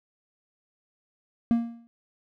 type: tone with exponential decay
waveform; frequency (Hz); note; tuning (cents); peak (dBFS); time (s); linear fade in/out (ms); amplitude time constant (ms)
triangle; 233.1; A#3; 0; -14; 1.51-1.87; 0; 78
effects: none